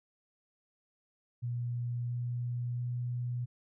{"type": "tone with pitch steps", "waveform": "sine", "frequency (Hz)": [120.6, 121.44, 122.28], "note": ["B2", "B2", "B2"], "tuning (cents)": [-41, -29, -17], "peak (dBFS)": -32, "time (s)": [1.42, 3.46], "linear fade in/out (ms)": 20, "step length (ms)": 680, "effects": []}